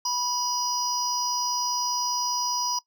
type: tone cluster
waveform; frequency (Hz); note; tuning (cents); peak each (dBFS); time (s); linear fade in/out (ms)
triangle; 980 / 4985 / 5790; B5 / D#8 / F#8; -14 / +2 / -38; -27; 0.05-2.79; 5
effects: noise-tail reverb RT60 0.1 s tail -21 dB re dry

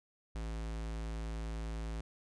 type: tone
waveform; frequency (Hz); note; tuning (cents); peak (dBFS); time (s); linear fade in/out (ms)
square; 55; A1; 0; -38; 0.35-2.01; 5
effects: resampled to 22050 Hz

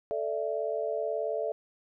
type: chord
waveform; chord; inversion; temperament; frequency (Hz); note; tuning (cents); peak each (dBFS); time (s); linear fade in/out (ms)
sine; A suspended fourth; none; equal with one note detuned; 440 / 587.3 / 665.8; A4 / D5 / E5; 0 / 0 / +17; -33; 0.11-1.52; 0
effects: none

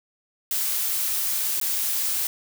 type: noise with dropouts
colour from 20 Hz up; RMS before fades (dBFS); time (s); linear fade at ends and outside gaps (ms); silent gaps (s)
blue; -25; 0.51-2.27; 1; 1.6-1.613
effects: none

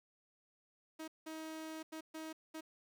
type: tone bursts at uneven times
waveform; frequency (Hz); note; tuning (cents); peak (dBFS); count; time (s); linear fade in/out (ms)
sawtooth; 316.9; D#4; +32; -40; 5; 0.99-1.08 / 1.26-1.83 / 1.92-2.01 / 2.14-2.33 / 2.54-2.61; 10
effects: 11-bit

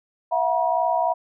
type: tone cluster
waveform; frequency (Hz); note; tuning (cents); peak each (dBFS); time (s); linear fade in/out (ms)
sine; 663 / 726 / 960; E5 / F#5 / B5; +10 / -33 / -49; -23; 0.31-1.14; 20
effects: none

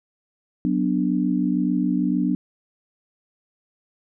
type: chord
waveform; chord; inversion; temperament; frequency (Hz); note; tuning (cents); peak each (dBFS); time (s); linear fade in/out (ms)
sine; B minor; second; equal; 185 / 246.9 / 293.7; F#3 / B3 / D4; 0 / 0 / 0; -23; 0.65-2.35; 0
effects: none

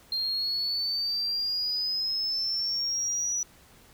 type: exponential sweep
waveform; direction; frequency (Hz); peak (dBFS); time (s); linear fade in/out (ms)
sine; up; 4186 to 5900; -25; 0.12-3.43; 2
effects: tanh soft clip ceiling -23 dBFS + pink hiss -56 dBFS RMS until 3.93 s

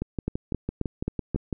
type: two click trains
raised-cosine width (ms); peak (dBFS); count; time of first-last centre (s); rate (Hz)
3; -15 / -13; 10 / 5; 0.02-1.528 / 0.28-1.347; 5.97 / 3.75
effects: none

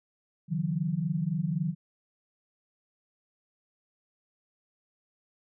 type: tone cluster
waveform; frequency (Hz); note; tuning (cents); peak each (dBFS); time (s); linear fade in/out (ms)
sine; 141.1 / 158.6 / 182.4; C#3 / D#3 / F#3; +31 / +33 / -24; -36 / -29 / -31; 0.48-1.75; 50
effects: none

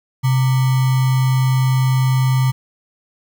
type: tone with sample-and-hold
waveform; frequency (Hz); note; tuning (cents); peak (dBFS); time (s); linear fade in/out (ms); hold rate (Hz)
sine; 130; C3; -11; -12; 0.23-2.52; 20; 1050
effects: none

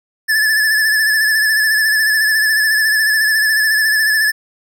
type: tone with vibrato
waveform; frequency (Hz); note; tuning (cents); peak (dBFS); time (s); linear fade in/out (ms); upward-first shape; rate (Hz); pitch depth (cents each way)
square; 1737; A6; -23; -12; 0.28-4.32; 20; sine; 14; 44
effects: none

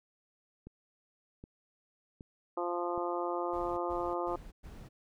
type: click train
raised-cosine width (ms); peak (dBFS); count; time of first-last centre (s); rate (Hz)
3; -34; 4; 0.67-2.978; 1.3
type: harmonic tone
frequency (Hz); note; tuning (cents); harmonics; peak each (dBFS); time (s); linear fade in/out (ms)
174.61; F3; 0; 2 / 3 / 4 / 5 / 6 / 7; -36 / -38 / -39 / -40 / -41 / -41; 2.57-4.36; 5
type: noise bursts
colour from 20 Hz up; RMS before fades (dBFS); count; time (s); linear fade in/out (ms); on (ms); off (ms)
brown; -48; 4; 3.52-4.89; 20; 260; 110
effects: none

